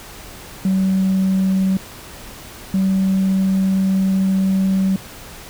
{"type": "tone pair in turn", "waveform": "sine", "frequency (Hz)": [190.2, 191.19], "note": ["F#3", "G3"], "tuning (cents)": [48, -43], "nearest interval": "unison", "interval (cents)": 9, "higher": "second", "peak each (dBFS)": -12, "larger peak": "neither", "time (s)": [[0.65, 1.77], [2.74, 4.96]], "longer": "second", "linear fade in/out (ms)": 2, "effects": ["tanh soft clip ceiling -11 dBFS", "pink hiss -37 dBFS RMS until 5.49 s"]}